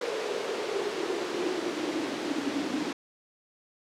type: noise with high-pass filter sweep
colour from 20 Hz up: pink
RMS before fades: -31 dBFS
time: 0.01-2.93 s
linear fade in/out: 5 ms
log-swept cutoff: 460 to 270 Hz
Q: 6.5
effects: low-pass 5000 Hz 12 dB/octave